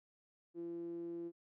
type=tone with band-pass filter; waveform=sawtooth; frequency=170 Hz; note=F3; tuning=46 cents flat; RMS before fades=-44 dBFS; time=0.54-1.32 s; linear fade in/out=50 ms; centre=350 Hz; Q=9.8; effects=none